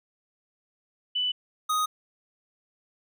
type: tone pair in turn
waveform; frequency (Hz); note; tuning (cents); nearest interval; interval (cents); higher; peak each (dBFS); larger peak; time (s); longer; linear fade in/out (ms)
sine / square; 2985 / 1247.8; F#7 / D#6; +15 / +5; octave + minor third; 1510; first; -24; neither; 1.15-1.32 / 1.69-1.86; neither; 10
effects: none